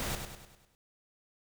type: noise with echo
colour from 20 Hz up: pink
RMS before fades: -35 dBFS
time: 0-0.15 s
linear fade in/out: 0 ms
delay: 100 ms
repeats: 6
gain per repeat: -6 dB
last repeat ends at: 0.75 s
effects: none